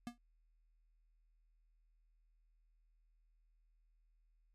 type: tone with exponential decay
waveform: square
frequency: 239.1 Hz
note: A#3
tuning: 44 cents sharp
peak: -39 dBFS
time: 0.07-0.18 s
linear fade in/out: 0 ms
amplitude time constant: 22 ms
effects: added 40 Hz sine -70 dBFS peak until 4.54 s + low-pass 12000 Hz 12 dB/octave